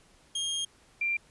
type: tone pair in turn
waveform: sawtooth / sine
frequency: 3232 / 2372 Hz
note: G#7 / D7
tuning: -48 / +17 cents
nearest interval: perfect fourth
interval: 535 cents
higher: first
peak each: -26 dBFS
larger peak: neither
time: 0.35-0.65 / 1.01-1.17 s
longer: first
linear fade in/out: 5 ms
effects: pink hiss -61 dBFS RMS until 1.3 s + resampled to 24000 Hz